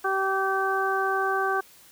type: harmonic tone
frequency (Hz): 386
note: G4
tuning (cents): -27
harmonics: 1 / 2 / 3 / 4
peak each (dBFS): -28 / -28 / -28 / -28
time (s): 0.04-1.61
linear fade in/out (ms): 10
effects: white hiss -53 dBFS RMS until 1.91 s